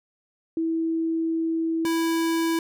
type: tone pair in turn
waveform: sine / square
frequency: 326.5 / 329.3 Hz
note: E4 / E4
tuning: -17 / -2 cents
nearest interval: unison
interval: 15 cents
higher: second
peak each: -22 / -22 dBFS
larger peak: neither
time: 0.57-1.85 / 1.85-2.59 s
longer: first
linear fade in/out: 2 ms
effects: none